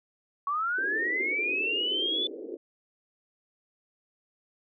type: linear sweep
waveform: sine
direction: up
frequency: 1108.7 to 3500 Hz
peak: -26 dBFS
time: 0.47-2.27 s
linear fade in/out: 2 ms
type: band-pass noise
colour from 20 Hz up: white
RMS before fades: -38 dBFS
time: 0.78-2.57 s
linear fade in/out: 5 ms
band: 300 to 460 Hz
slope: 48 dB/octave
effects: none